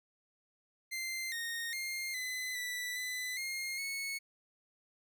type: tone with pitch steps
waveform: sawtooth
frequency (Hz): 2084 / 1854 / 2118 / 2019 / 1973 / 2003 / 2132 / 2202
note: C7 / A#6 / C7 / B6 / B6 / B6 / C7 / C#7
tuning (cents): -7 / -10 / +21 / +38 / -2 / +24 / +32 / -12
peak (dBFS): -33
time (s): 0.91-4.19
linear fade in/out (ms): 20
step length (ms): 410
effects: none